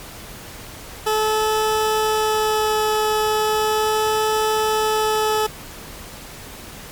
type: tone with vibrato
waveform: 20% pulse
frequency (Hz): 431.7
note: A4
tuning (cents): -33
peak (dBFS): -12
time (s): 1.06-5.47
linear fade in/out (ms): 10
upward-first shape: sine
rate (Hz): 0.36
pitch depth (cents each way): 8
effects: pink hiss -37 dBFS RMS until 6.91 s + MP3 96 kbps